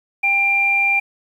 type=tone pair together; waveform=sine; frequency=796 / 2379 Hz; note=G5 / D7; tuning=+26 / +22 cents; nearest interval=octave + perfect fifth; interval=1896 cents; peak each=-24 / -14 dBFS; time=0.23-1 s; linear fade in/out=10 ms; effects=8-bit